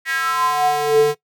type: tone with high-pass filter sweep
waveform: square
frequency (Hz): 147.8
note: D3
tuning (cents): +11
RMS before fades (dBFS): -17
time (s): 0.05-1.15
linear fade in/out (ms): 50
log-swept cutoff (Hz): 1900 to 340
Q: 6.6
effects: noise-tail reverb RT60 0.1 s tail -19 dB re dry